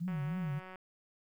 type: tone with vibrato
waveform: sine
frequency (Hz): 161.3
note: E3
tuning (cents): -37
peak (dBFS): -33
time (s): 0-0.6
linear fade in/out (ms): 20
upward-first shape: triangle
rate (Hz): 3.3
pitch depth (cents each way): 270
type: click train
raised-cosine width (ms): 0.5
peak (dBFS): -34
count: 127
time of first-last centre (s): 0.08-0.757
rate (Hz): 186
effects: 11-bit